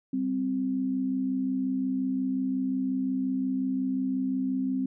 sine tone pair together, 195.98 / 261.6 Hz, G3 / C4, 0 / 0 cents, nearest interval perfect fourth, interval 500 cents, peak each -33 / -26 dBFS, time 0.13-4.86 s, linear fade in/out 5 ms, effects none

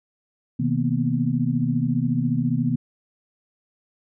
sine tone cluster, 127.8 / 158.4 / 234.2 / 248.6 Hz, C3 / D#3 / A#3 / B3, -40 / +31 / +8 / +12 cents, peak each -25 dBFS, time 0.59-2.76 s, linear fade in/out 10 ms, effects none

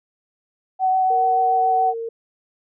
sine tone with vibrato, 752 Hz, F#5, 28 cents sharp, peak -15 dBFS, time 0.79-1.94 s, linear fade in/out 50 ms, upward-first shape sine, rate 7 Hz, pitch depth 11 cents each way
sine tone with pitch glide, 466.2 to 457.9 Hz, A#4 to A#4, 0 to -31 cents, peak -25 dBFS, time 1.1-2.09 s, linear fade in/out 5 ms, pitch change -31 cents, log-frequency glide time 1.46-1.74 s
effects none

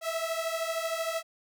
sawtooth beating tone pair, 649 / 662 Hz, E5 / E5, -27 / +7 cents, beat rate 13 Hz, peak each -29 dBFS, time 0.01-1.23 s, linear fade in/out 50 ms, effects none

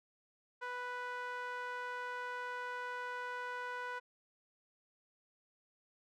sawtooth tone with band-pass filter, 493.9 Hz, B4, in tune, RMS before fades -42 dBFS, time 0.61-4 s, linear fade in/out 20 ms, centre 1300 Hz, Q 2.5, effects none

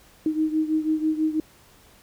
sine beating tone pair, 311.1 / 317.2 Hz, D#4 / D#4, 0 / +33 cents, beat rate 6.1 Hz, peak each -22 / -26 dBFS, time 0.26-1.4 s, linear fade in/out 2 ms, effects pink hiss -54 dBFS RMS until 2.02 s

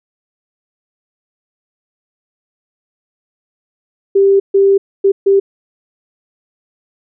sine tone bursts at uneven times, 393.5 Hz, G4, 7 cents sharp, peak -6 dBFS, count 4, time 4.15-4.4 / 4.54-4.78 / 5.04-5.12 / 5.26-5.4 s, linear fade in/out 10 ms, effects none

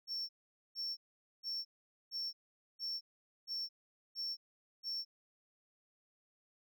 triangle tone bursts, 5440 Hz, F8, 46 cents flat, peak -36 dBFS, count 8, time 0.07-5.05 s, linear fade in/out 50 ms, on 220 ms, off 460 ms, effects none

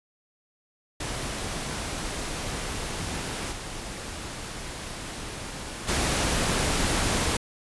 pink noise with level steps, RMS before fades -32 / -36 / -25 dBFS, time 1-7.37 s, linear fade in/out 5 ms, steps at 3.51 / 5.87 s, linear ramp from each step 20 ms, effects resampled to 24000 Hz

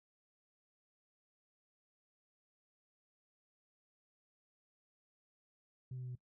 sine tone with pitch steps, 128.2 / 127.02 / 125.85 / 124.69 Hz, C3 / B2 / B2 / B2, -35 / +49 / +33 / +17 cents, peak -40 dBFS, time 5.91-6.154 s, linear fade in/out 5 ms, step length 61 ms, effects noise-tail reverb RT60 0.1 s tail -20 dB re dry + tanh soft clip ceiling -39 dBFS

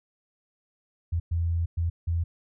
sine tone bursts at uneven times, 84.3 Hz, E2, 39 cents sharp, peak -23 dBFS, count 4, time 1.12-1.2 / 1.31-1.66 / 1.77-1.9 / 2.07-2.24 s, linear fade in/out 10 ms, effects none

